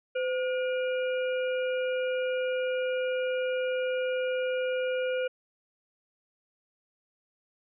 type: harmonic tone with a mistuned harmonic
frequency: 479.1 Hz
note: A#4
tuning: 47 cents sharp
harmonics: 1 / 3 / 5 / 6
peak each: -27 / -37 / -41 / -43 dBFS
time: 0.15-5.28 s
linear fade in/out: 10 ms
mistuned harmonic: 1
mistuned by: +110 cents
effects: none